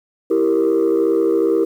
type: chord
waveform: sine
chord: E diminished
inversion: none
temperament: equal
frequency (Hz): 329.6 / 392 / 466.2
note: E4 / G4 / Bb4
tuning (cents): 0 / 0 / 0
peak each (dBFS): -16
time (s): 0.3-1.65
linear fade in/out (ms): 10
effects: tanh soft clip ceiling -9 dBFS + 8-bit